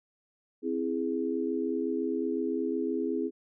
sine chord, C augmented, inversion none, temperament equal, 261.6 / 329.6 / 415.3 Hz, C4 / E4 / G#4, 0 / 0 / 0 cents, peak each -32 dBFS, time 0.62-3.31 s, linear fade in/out 50 ms, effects none

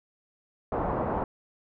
white low-pass noise, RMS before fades -29 dBFS, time 0.72-1.24 s, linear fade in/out 2 ms, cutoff 950 Hz, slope 24 dB/octave, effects none

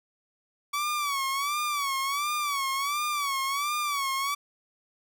sawtooth tone with vibrato, 1139 Hz, C#6, 47 cents sharp, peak -23 dBFS, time 0.73-4.35 s, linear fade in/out 10 ms, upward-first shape sine, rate 1.4 Hz, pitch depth 100 cents each way, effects none

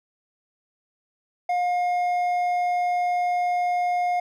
sine tone with hard clipping, 713 Hz, F5, 36 cents sharp, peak -22 dBFS, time 1.49-4.2 s, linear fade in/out 5 ms, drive 5 dB, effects none

